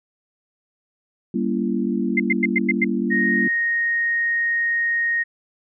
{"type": "chord", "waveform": "sine", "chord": "G diminished seventh", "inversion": "none", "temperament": "just", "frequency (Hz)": [196, 235.2, 282.2, 338.7], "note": ["G3", "Bb3", "Db4", "Fb4"], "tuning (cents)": [0, 16, 31, 47], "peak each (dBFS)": [-24, -23, -28, -26], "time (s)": [1.34, 3.48], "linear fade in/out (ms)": 5}
{"type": "tone bursts", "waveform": "sine", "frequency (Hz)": 2090, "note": "C7", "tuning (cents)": -2, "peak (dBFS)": -15, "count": 6, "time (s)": [2.17, 2.844], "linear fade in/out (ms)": 5, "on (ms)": 29, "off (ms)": 100}
{"type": "tone", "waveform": "sine", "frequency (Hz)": 1864.7, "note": "A#6", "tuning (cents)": 0, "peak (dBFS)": -18, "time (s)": [3.1, 5.24], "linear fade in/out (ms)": 20}
{"effects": []}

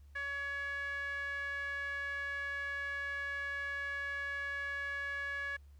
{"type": "tone with band-pass filter", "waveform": "sawtooth", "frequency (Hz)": 563, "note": "C#5", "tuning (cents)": 27, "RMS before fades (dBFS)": -39, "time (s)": [0.15, 5.57], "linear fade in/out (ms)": 10, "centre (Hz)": 1800, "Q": 9.5, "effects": ["added 71 Hz sine -54 dBFS peak until 5.79 s", "pink hiss -75 dBFS RMS until 5.79 s"]}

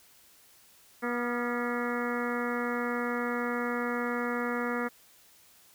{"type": "harmonic tone with a mistuned harmonic", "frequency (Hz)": 241.7, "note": "B3", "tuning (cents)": -37, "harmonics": [1, 2, 3, 4, 5, 6, 7, 8, 9], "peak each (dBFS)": [-33, -34, -41, -41, -38, -38, -40, -41, -44], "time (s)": [1.02, 4.89], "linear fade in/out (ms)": 20, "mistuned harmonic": 6, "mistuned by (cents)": -60, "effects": ["white hiss -59 dBFS RMS until 5.74 s"]}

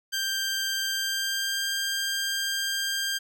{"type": "tone with pitch glide", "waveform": "15% pulse", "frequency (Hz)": [1579, 1593.7], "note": ["G6", "G6"], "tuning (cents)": [12, 28], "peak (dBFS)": -20, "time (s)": [0.12, 3.19], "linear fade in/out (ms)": 20, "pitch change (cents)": 16, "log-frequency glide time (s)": [0.84, 1.66], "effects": []}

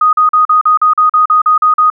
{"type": "tone bursts", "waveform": "sine", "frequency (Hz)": 1244.5, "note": "D#6", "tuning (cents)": 0, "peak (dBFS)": -5, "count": 12, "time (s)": [0.01, 1.901], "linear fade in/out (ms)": 5, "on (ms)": 120, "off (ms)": 41, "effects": []}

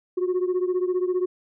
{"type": "beating tone pair", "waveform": "sine", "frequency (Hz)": [360.2, 375.2], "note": ["F#4", "F#4"], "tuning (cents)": [-46, 24], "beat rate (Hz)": 15, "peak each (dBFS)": [-21, -24], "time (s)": [0.17, 1.26], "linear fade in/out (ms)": 10, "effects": ["tanh soft clip ceiling -18 dBFS"]}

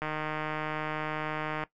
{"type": "click train", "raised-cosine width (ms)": 0.5, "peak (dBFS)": -18, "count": 250, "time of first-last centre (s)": [0.02, 1.637], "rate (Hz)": 154, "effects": ["noise-tail reverb RT60 0.1 s tail -17 dB re dry"]}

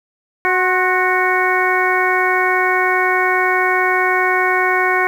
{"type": "harmonic tone with a mistuned harmonic", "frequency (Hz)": 369.6, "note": "F#4", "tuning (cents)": -2, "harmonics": [1, 2, 3, 4, 5, 6], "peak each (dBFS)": [-20, -20, -20, -20, -20, -20], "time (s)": [0.45, 5.07], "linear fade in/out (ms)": 0, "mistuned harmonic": 3, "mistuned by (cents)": -48, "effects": ["7-bit"]}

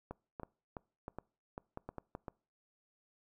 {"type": "clicks", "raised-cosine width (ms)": 1, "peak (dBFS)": -28, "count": 12, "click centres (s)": [0.11, 0.398, 0.433, 0.768, 1.081, 1.186, 1.579, 1.774, 1.89, 1.983, 2.151, 2.282], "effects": ["noise-tail reverb RT60 0.4 s tail -25 dB re dry"]}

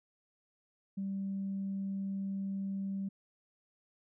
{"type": "tone", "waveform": "sine", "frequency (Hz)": 195.2, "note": "G3", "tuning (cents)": -7, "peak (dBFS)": -33, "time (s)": [0.97, 3.09], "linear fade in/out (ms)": 10, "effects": ["tanh soft clip ceiling -29 dBFS"]}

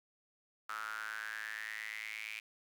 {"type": "tone with high-pass filter sweep", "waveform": "sawtooth", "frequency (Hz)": 108.6, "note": "A2", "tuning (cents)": -22, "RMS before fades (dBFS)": -43, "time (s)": [0.69, 2.4], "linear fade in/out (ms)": 5, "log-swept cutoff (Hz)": [1300, 2400], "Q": 8.6, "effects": []}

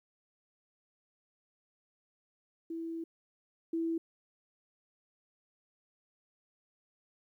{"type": "tone pair in turn", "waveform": "sine", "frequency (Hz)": [329.6, 329.6], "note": ["E4", "E4"], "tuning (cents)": [0, 0], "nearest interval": "unison", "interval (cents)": 0, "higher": "neither", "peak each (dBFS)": [-36, -30], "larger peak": "second", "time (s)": [[2.7, 3.04], [3.73, 3.98]], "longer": "first", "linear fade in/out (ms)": 5, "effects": ["12-bit"]}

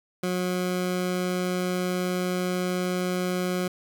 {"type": "tone", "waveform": "20% pulse", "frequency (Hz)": 181.3, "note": "F#3", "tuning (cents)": -35, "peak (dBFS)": -20, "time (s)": [0.23, 3.68], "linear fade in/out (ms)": 5, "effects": []}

